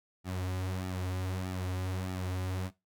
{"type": "tone with flanger", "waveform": "sawtooth", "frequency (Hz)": 92.5, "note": "F#2", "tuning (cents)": 0, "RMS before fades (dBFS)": -35, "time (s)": [0.24, 2.71], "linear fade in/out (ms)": 50, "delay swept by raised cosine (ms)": [1.9, 6.4], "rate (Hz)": 1.6, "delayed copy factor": -0.7, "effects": ["noise-tail reverb RT60 0.2 s tail -17 dB re dry"]}